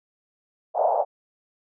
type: band-pass noise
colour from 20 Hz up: white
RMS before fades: -21 dBFS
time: 0.74-1.05 s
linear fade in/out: 50 ms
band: 560 to 800 Hz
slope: 48 dB/octave
effects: none